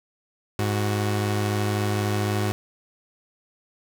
sawtooth tone pair together, 103.83 / 370 Hz, G#2 / F#4, 0 / 0 cents, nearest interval octave + minor seventh, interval 2200 cents, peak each -19 / -25 dBFS, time 0.59-2.52 s, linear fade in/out 0 ms, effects none

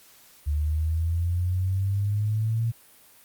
sine exponential sweep, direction up, 73 to 116.54 Hz, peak -22 dBFS, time 0.46-2.72 s, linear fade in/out 20 ms, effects white hiss -54 dBFS RMS until 3.24 s + Opus 48 kbps

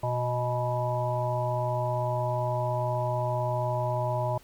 harmonic tone with a mistuned harmonic, 122.5 Hz, B2, 14 cents flat, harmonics 1 / 3 / 5 / 7 / 8, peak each -29 / -40 / -30 / -34 / -34 dBFS, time 0.03-4.38 s, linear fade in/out 5 ms, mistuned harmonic 5, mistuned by +25 cents, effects pink hiss -56 dBFS RMS until 4.43 s

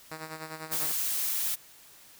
5% pulse tone with tremolo, 158.1 Hz, D#3, 28 cents sharp, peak -25 dBFS, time 0.11-0.92 s, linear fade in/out 2 ms, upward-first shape sine, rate 10 Hz, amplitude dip 65%
blue noise, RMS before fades -30 dBFS, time 0.71-1.56 s, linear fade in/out 20 ms
effects white hiss -54 dBFS RMS until 2.19 s

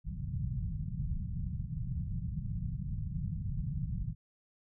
white low-pass noise, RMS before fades -36 dBFS, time 0.04-4.15 s, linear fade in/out 50 ms, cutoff 170 Hz, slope 48 dB/octave, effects none

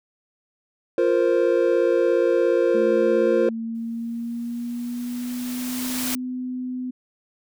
triangle chord, F suspended fourth, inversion none, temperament equal, 349.2 / 466.2 / 523.3 Hz, F4 / Bb4 / C5, 0 / 0 / 0 cents, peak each -19 dBFS, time 0.98-3.49 s, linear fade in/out 2 ms
sine tone with pitch glide, 220 to 252.7 Hz, A3 to B3, 0 to +40 cents, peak -26 dBFS, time 2.74-6.91 s, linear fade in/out 10 ms, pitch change +240 cents, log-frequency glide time 2.95-5.87 s
white noise with exponential growth, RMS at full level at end -26 dBFS, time 3.75-6.15 s, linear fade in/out 0 ms, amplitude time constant 520 ms
effects none

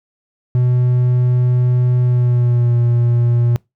triangle tone with pitch glide, 124.2 to 119.49 Hz, B2 to A#2, +10 to +43 cents, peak -9 dBFS, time 0.55-3.56 s, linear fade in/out 0 ms, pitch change -67 cents, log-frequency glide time 2-2.77 s, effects noise-tail reverb RT60 0.2 s tail -24 dB re dry

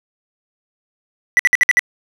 triangle tone bursts, 1967 Hz, B6, 7 cents flat, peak -6 dBFS, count 6, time 1.37-1.793 s, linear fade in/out 0 ms, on 23 ms, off 57 ms, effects none

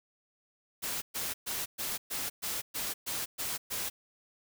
white noise bursts, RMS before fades -35 dBFS, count 10, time 0.82-3.9 s, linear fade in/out 20 ms, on 200 ms, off 120 ms, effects none

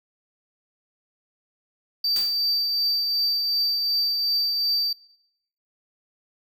triangle tone with tremolo, 4646 Hz, D8, 20 cents flat, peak -18 dBFS, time 2.04-4.93 s, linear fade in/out 5 ms, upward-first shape triangle, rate 2.7 Hz, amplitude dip 35%
white noise with exponential decay, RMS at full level -32 dBFS, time 2.16-2.51 s, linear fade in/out 1 ms, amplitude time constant 76 ms
effects noise-tail reverb RT60 0.8 s tail -21 dB re dry

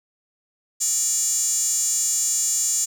square tone with high-pass filter, 261.6 Hz, C4, in tune, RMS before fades -22 dBFS, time 0.8-2.86 s, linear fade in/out 20 ms, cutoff 7000 Hz, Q 7.7, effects none

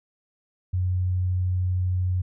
sine tone, 91.3 Hz, F#2, 23 cents flat, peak -21 dBFS, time 0.73-2.22 s, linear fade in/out 10 ms, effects none

